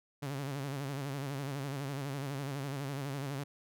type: tone with vibrato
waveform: sawtooth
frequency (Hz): 138.8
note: C#3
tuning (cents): +3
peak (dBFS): -32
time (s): 0.22-3.44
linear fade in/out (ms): 10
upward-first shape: sine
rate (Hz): 12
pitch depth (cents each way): 84
effects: none